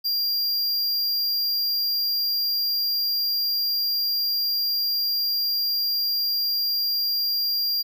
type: tone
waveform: square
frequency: 4776 Hz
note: D8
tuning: 28 cents sharp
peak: -22 dBFS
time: 0.04-7.83 s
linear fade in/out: 20 ms
effects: none